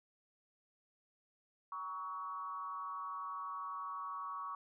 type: tone with frequency modulation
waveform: sine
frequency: 1122 Hz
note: C#6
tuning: 21 cents sharp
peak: -40 dBFS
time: 1.72-4.55 s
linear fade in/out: 2 ms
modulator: 172 Hz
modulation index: 0.72
effects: none